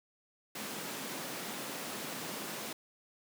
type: high-pass noise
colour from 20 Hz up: pink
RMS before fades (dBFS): -41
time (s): 0.55-2.73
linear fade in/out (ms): 5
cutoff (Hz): 170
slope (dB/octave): 24
effects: none